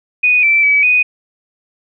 sine tone with pitch steps, 2480 / 2331 / 2286 / 2487 Hz, D#7 / D7 / D7 / D#7, -6 / -14 / -47 / -1 cents, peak -8 dBFS, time 0.23-1.03 s, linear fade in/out 10 ms, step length 200 ms, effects none

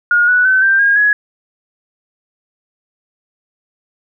sine tone with pitch steps, 1431 / 1477.2 / 1524.9 / 1574.1 / 1624.9 / 1677.4 Hz, F6 / F#6 / G6 / G6 / G#6 / G#6, +42 / -3 / -48 / +7 / -38 / +17 cents, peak -8 dBFS, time 0.11-1.13 s, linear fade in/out 2 ms, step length 170 ms, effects none

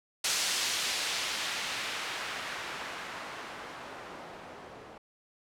blue noise with low-pass filter sweep, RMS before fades -36 dBFS, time 0.24-4.98 s, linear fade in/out 5 ms, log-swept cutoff 5600 to 580 Hz, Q 0.75, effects none

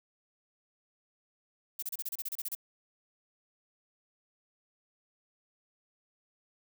violet noise bursts, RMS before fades -36 dBFS, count 12, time 1.79-2.551 s, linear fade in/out 5 ms, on 35 ms, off 31 ms, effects none

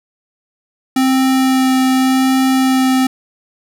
square tone with vibrato, 261.6 Hz, C4, in tune, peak -11 dBFS, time 0.96-3.07 s, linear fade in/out 5 ms, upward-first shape sine, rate 0.86 Hz, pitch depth 9 cents each way, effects none

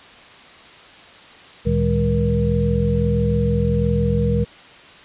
sine tone cluster, 70.6 / 113 / 154.5 / 200.5 / 474 Hz, C#2 / A2 / D#3 / G3 / A#4, +32 / +47 / -12 / +39 / +29 cents, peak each -22 dBFS, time 1.65-4.45 s, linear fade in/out 20 ms, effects white hiss -43 dBFS RMS until 5.04 s + resampled to 8000 Hz

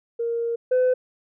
sine tone pair in turn, 466.2 / 506.9 Hz, A#4 / B4, 0 / +45 cents, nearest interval minor second, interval 145 cents, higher second, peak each -22 / -14 dBFS, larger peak second, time 0.19-0.56 / 0.71-0.94 s, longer first, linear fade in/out 10 ms, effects tanh soft clip ceiling -15 dBFS

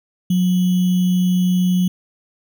sine tone with sample-and-hold, 181.4 Hz, F#3, 34 cents flat, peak -13 dBFS, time 0.3-1.88 s, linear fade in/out 5 ms, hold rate 3150 Hz, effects none

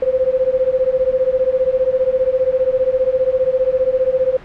sine beating tone pair, 510 / 525 Hz, C5 / C5, -44 / +6 cents, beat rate 15 Hz, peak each -16 dBFS, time 0.02-4.37 s, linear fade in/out 5 ms, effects pink hiss -37 dBFS RMS until 4.44 s + low-pass 2000 Hz 12 dB/octave

